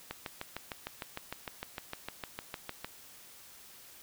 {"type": "click train", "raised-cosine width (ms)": 0.3, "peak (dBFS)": -21, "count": 19, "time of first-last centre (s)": [0.11, 2.846], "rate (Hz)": 6.58, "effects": ["white hiss -54 dBFS RMS until 4.02 s"]}